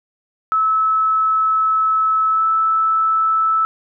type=tone with pitch glide; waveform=sine; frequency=1300 to 1312.1 Hz; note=E6 to E6; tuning=-24 to -8 cents; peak=-13 dBFS; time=0.52-3.65 s; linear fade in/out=0 ms; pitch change=+16 cents; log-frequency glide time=2.3-2.44 s; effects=none